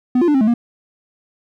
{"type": "tone with pitch steps", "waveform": "triangle", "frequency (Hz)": [250.2, 347.6, 295.7, 266.4, 214.2, 236.7], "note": ["B3", "F4", "D4", "C4", "A3", "A#3"], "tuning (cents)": [23, -8, 12, 31, -46, 27], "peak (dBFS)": -9, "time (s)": [0.15, 0.54], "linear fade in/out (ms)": 5, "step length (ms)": 65, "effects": []}